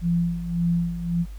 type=tone with tremolo; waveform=sine; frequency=171.1 Hz; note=F3; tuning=35 cents flat; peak=-18 dBFS; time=0.01-1.26 s; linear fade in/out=50 ms; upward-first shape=sine; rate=1.8 Hz; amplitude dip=70%; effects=added 50 Hz sine -34 dBFS peak until 1.38 s + pink hiss -54 dBFS RMS until 1.38 s